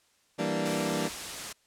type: chord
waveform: 20% pulse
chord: E half-diminished seventh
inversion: none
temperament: equal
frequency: 164.81 / 196 / 233.1 / 293.7 Hz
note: E3 / G3 / Bb3 / D4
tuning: 0 / 0 / 0 / 0 cents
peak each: -29 dBFS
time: 0.38-1.09 s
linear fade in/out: 20 ms
type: noise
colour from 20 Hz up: white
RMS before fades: -37 dBFS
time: 0.65-1.53 s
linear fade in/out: 10 ms
effects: white hiss -67 dBFS RMS until 1.66 s + low-pass 9000 Hz 12 dB/octave